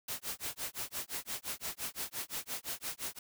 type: noise with tremolo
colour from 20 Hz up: white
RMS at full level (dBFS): -37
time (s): 0.08-3.19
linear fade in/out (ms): 5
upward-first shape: sine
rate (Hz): 5.8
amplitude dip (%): 100
effects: none